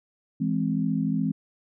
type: chord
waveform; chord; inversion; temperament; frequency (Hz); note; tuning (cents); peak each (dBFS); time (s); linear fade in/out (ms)
sine; E augmented; none; equal; 164.81 / 207.7 / 261.6; E3 / G#3 / B#3; 0 / 0 / 0; -27; 0.4-1.32; 10
effects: none